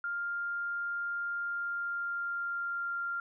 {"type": "tone with pitch glide", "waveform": "sine", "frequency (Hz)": [1400, 1390.3], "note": ["F6", "F6"], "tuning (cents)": [4, -8], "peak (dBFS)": -32, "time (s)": [0.04, 3.2], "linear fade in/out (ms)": 2, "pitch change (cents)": -12, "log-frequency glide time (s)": [1.42, 2.96], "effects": []}